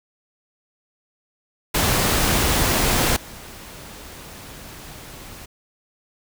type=noise with level steps; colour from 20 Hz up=pink; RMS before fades=-19 / -39 dBFS; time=1.74-5.46 s; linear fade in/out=10 ms; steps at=3.16 s; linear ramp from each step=5 ms; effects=none